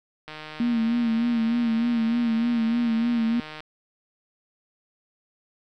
click train, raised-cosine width 0.3 ms, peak -22 dBFS, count 513, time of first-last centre 0.28-3.605 s, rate 154 Hz
sine tone with vibrato, 232.4 Hz, A#3, 5 cents flat, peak -20 dBFS, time 0.6-3.4 s, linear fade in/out 2 ms, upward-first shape sine, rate 3.3 Hz, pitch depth 59 cents each way
effects none

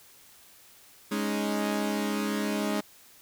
sawtooth chord, Ab suspended fourth, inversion none, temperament equal, 207.7 / 277.2 / 311.1 Hz, Ab3 / Db4 / Eb4, 0 / 0 / 0 cents, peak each -25 / -30 / -30 dBFS, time 1.11-2.81 s, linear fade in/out 10 ms, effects white hiss -55 dBFS RMS until 3.21 s

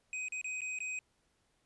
square tone with dropouts, 2512 Hz, D#7, 16 cents sharp, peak -37 dBFS, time 0.13-0.99 s, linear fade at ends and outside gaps 1 ms, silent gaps 0.284-0.322 / 0.414-0.444 / 0.607-0.617 / 0.788-0.804 s, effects pink hiss -75 dBFS RMS until 1.65 s + resampled to 24000 Hz

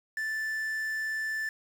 triangle tone with quantisation, 1759 Hz, A6, 1 cent flat, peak -28 dBFS, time 0.17-1.49 s, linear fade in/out 2 ms, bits 8, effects none

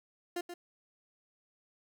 30% pulse tone with echo, 350 Hz, F4, 4 cents sharp, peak -31 dBFS, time 0.36-0.41 s, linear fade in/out 5 ms, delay 130 ms, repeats 1, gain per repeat -8 dB, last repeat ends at 0.54 s, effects none

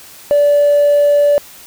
sine tone with hard clipping, 580 Hz, D5, 22 cents flat, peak -8 dBFS, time 0.31-1.38 s, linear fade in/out 0 ms, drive 1 dB, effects white hiss -38 dBFS RMS until 1.66 s

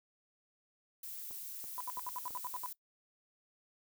violet noise, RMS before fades -45 dBFS, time 1.03-2.73 s, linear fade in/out 5 ms
click train, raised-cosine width 1 ms, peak -40 dBFS, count 4, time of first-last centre 1.31-2.307 s, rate 3.01 Hz
sine tone bursts, 990 Hz, B5, 4 cents sharp, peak -38 dBFS, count 10, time 1.78-2.66 s, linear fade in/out 0 ms, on 25 ms, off 70 ms
effects noise-tail reverb RT60 0.1 s tail -20 dB re dry

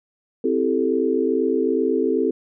sine chord, A minor seventh, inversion first, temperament equal, 261.6 / 329.6 / 392 / 440 Hz, C4 / E4 / G4 / A4, 0 / 0 / 0 / 0 cents, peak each -23 / -24 / -23 / -22 dBFS, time 0.44-2.31 s, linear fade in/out 5 ms, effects none

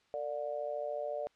sine tone with amplitude modulation, 587.3 Hz, D5, in tune, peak -30 dBFS, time 0.14-1.27 s, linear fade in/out 0 ms, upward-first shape sine, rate 134 Hz, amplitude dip 95%, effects white hiss -70 dBFS RMS until 1.35 s + low-pass 4000 Hz 12 dB/octave

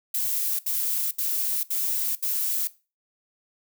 violet noise bursts, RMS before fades -26 dBFS, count 5, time 0.14-2.674 s, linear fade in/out 5 ms, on 450 ms, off 71 ms, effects noise-tail reverb RT60 0.3 s tail -18 dB re dry

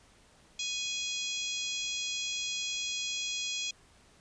harmonic tone, 830.6 Hz, G#5, in tune, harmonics 3 / 4 / 5 / 6 / 7 / 8 / 9, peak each -39 / -36 / -42 / -44 / -43 / -41 / -46 dBFS, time 0.59-3.71 s, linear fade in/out 5 ms, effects pink hiss -61 dBFS RMS until 4.2 s + resampled to 22050 Hz

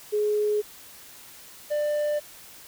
sine / triangle tone pair in turn, 420 / 594 Hz, G#4 / D5, +19 / +20 cents, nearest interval tritone, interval 601 cents, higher second, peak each -21 / -21 dBFS, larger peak neither, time 0.12-0.62 / 1.7-2.2 s, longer neither, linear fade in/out 20 ms, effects white hiss -47 dBFS RMS until 2.67 s

